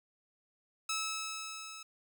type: tone with level ramp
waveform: 10% pulse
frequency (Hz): 1300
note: E6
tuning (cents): -24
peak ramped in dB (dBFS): -24 to -38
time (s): 0.89-1.83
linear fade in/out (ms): 5
effects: none